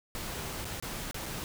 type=noise with dropouts; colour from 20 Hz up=pink; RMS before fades=-38 dBFS; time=0.15-1.44 s; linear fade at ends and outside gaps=0 ms; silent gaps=0.645-0.653 / 0.8-0.825 / 1.111-1.144 / 1.258-1.262 s; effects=none